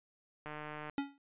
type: click train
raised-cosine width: 0.5 ms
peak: -29 dBFS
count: 67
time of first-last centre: 0.46-0.897 s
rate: 151 Hz
type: tone with exponential decay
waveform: square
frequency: 280 Hz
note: C#4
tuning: 18 cents sharp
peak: -30 dBFS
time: 0.98-1.18 s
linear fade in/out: 1 ms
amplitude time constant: 42 ms
effects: resampled to 8000 Hz